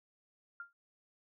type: tone with exponential decay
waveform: sine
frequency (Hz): 1396.9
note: F6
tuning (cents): 0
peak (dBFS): -39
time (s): 0.6-0.73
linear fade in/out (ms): 2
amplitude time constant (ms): 28
effects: none